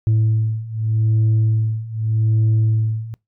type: beating tone pair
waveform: sine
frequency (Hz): 109.6 / 110.43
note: A2 / A2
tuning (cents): -6 / +7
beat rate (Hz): 0.83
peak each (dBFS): -17 / -15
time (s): 0.07-3.14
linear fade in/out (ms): 0
effects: noise-tail reverb RT60 0.2 s tail -25 dB re dry + tanh soft clip ceiling -11 dBFS